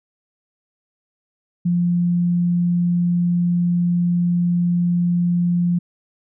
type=tone; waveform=sine; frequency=174.61 Hz; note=F3; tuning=in tune; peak=-15 dBFS; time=1.65-5.79 s; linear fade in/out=10 ms; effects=none